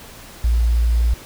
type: tone with quantisation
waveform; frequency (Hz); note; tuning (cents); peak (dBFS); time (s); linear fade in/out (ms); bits
sine; 58; A#1; -8; -13; 0.44-1.14; 5; 7
effects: pink hiss -40 dBFS RMS until 1.25 s